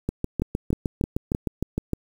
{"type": "two click trains", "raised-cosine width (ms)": 3, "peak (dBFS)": [-11, -10], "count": [13, 4], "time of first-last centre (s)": [[0.09, 1.933], [0.42, 1.349]], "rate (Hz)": [6.51, 3.23], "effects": ["7-bit"]}